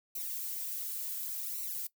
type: noise with flanger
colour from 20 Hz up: violet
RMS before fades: -38 dBFS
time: 0.15-1.87 s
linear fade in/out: 5 ms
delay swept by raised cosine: 0.59 to 5.99 ms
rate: 0.69 Hz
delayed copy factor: -0.95
effects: noise-tail reverb RT60 0.1 s tail -19 dB re dry